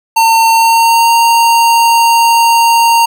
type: tone with pitch glide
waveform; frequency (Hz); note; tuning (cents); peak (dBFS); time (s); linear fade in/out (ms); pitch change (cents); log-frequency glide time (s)
square; 907 to 925.5; A#5 to A#5; -48 to -13; -6; 0.16-3.06; 10; +35; 0.51-1.11
effects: none